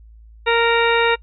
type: harmonic tone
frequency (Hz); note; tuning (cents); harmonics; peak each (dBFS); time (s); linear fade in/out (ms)
464.9; A#4; -5; 1 / 2 / 3 / 4 / 5 / 6 / 8; -17 / -20 / -22 / -23 / -24 / -25 / -26; 0.46-1.16; 20
effects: noise-tail reverb RT60 0.1 s tail -25 dB re dry + added 55 Hz sine -41 dBFS peak until 1.22 s